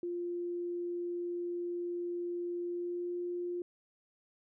sine tone with pitch glide, 349.2 to 352 Hz, F4 to F4, 0 to +14 cents, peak -34 dBFS, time 0.03-3.62 s, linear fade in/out 2 ms, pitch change +14 cents, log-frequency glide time 2.64-3.16 s, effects none

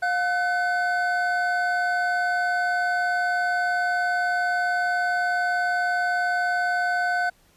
triangle tone pair together, 712.2 / 1509 Hz, F5 / F#6, +34 / +34 cents, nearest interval octave + minor second, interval 1300 cents, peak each -22 dBFS, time 0.02-7.3 s, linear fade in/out 10 ms, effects pink hiss -60 dBFS RMS until 7.56 s + resampled to 32000 Hz

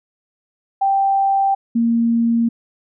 sine tone pair in turn, 784 / 232 Hz, G5 / A#3, 0 / -8 cents, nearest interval octave + major sixth, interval 2108 cents, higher first, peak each -13 dBFS, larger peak neither, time 0.81-1.55 / 1.75-2.49 s, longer neither, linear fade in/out 10 ms, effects none

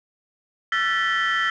sine tone cluster, 1339 / 1493 / 1760 / 1951 / 3123 Hz, E6 / F#6 / A6 / B6 / G7, +27 / +15 / 0 / -22 / -7 cents, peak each -23 / -32 / -23 / -24 / -28 dBFS, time 0.72-1.5 s, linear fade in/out 2 ms, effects tanh soft clip ceiling -14 dBFS

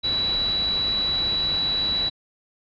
sine tone in noise, 3933 Hz, B7, 8 cents flat, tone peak -21 dBFS, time 0.03-2.1 s, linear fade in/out 20 ms, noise pink, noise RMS -33 dBFS, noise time 0.03-2.1 s, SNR +9 dB, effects resampled to 11025 Hz

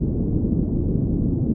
white low-pass noise, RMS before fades -21 dBFS, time 0-1.54 s, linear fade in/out 20 ms, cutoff 290 Hz, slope 24 dB/octave, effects none

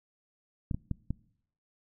clicks, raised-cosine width 5 ms, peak -19 dBFS, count 4, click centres 0.712 / 0.745 / 0.913 / 1.106 s, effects noise-tail reverb RT60 0.7 s tail -23 dB re dry

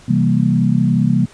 sine chord, C dominant seventh, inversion none, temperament equal, 130.81 / 164.81 / 196 / 233.1 Hz, C3 / E3 / G3 / Bb3, 0 / 0 / 0 / 0 cents, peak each -17 dBFS, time 0.08-1.26 s, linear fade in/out 10 ms, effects pink hiss -45 dBFS RMS until 1.33 s + resampled to 22050 Hz

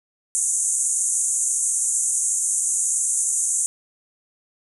white band-pass noise, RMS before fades -22 dBFS, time 0.35-3.66 s, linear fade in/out 0 ms, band 6400 to 10000 Hz, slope 96 dB/octave, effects none

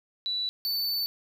sine / square tone pair in turn, 3951 / 4511 Hz, B7 / C#8, 0 / +29 cents, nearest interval major second, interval 229 cents, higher second, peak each -27 dBFS, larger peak neither, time 0.26-0.49 / 0.65-1.06 s, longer second, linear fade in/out 0 ms, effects 10-bit

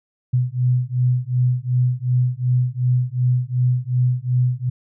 sine beating tone pair, 123.8 / 126.5 Hz, B2 / B2, +5 / +42 cents, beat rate 2.7 Hz, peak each -19 dBFS, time 0.33-4.7 s, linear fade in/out 10 ms, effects none

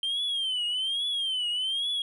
sine tone with vibrato, 3136 Hz, G7, in tune, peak -24 dBFS, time 0.03-2.02 s, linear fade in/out 2 ms, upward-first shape triangle, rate 1.2 Hz, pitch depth 160 cents each way, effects tanh soft clip ceiling -25 dBFS

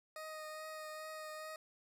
20% pulse tone with vibrato, 622.3 Hz, D#5, in tune, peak -40 dBFS, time 0.16-1.56 s, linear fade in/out 2 ms, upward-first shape triangle, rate 2.4 Hz, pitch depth 17 cents each way, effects none

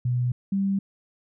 sine tone pair in turn, 123.47 / 196 Hz, B2 / G3, 0 / 0 cents, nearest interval minor sixth, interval 800 cents, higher second, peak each -21 dBFS, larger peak neither, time 0.05-0.32 / 0.52-0.79 s, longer neither, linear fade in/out 5 ms, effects none

